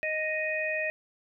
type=harmonic tone; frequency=622.3 Hz; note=D#5; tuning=in tune; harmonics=1 / 3 / 4; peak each=-32 / -32 / -32 dBFS; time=0.03-0.9 s; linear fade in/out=0 ms; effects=none